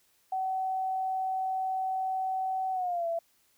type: tone with pitch glide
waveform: sine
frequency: 757 to 670.5 Hz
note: F#5 to E5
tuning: +39 to +29 cents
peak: -28 dBFS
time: 0.32-3.19 s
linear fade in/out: 5 ms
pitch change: -210 cents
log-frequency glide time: 2.72-3.07 s
effects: white hiss -68 dBFS RMS until 3.57 s